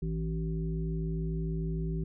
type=harmonic tone with a mistuned harmonic; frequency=54.4 Hz; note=A1; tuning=19 cents flat; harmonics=1 / 3 / 5 / 7; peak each=-34 / -32 / -45 / -41 dBFS; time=0.02-2.04 s; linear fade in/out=5 ms; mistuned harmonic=3; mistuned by=-21 cents; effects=none